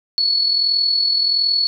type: tone with amplitude modulation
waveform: sine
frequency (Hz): 4404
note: C#8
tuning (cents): -12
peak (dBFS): -12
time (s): 0.18-1.67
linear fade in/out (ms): 0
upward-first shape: sine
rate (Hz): 41.4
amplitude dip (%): 50
effects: none